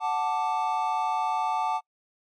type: chord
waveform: triangle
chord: D major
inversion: first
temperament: equal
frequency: 740 / 880 / 1174.7 Hz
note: F#5 / A5 / D6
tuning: 0 / 0 / 0 cents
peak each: -27 / -25 / -29 dBFS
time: 0-1.81 s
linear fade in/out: 50 ms
effects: noise-tail reverb RT60 0.1 s tail -26 dB re dry + MP3 48 kbps